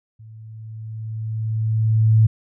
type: tone with level ramp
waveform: sine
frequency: 110.3 Hz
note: A2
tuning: 5 cents sharp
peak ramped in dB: -39 to -9 dBFS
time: 0.19-2.27 s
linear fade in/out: 10 ms
effects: none